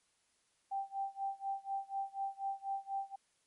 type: tone with tremolo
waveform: sine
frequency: 785 Hz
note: G5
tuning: 2 cents sharp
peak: -33 dBFS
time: 0.71-3.16 s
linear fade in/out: 10 ms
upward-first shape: sine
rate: 4.1 Hz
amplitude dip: 95%
effects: white hiss -75 dBFS RMS until 3.46 s + MP3 48 kbps